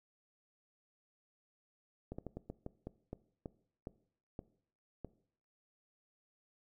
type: slowing click train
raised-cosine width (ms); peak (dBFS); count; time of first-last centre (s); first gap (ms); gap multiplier
2; -29; 12; 2.12-5.047; 65; 1.26
effects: noise-tail reverb RT60 0.6 s tail -19 dB re dry

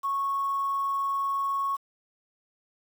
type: tone with quantisation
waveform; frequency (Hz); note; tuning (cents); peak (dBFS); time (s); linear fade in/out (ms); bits
sine; 1103; C#6; -9; -25; 0.03-1.77; 20; 8
effects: none

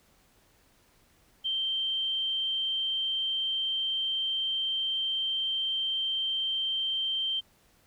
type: tone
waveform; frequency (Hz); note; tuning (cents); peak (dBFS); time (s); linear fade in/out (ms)
sine; 3136; G7; 0; -27; 1.44-7.41; 20
effects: pink hiss -64 dBFS RMS until 7.86 s

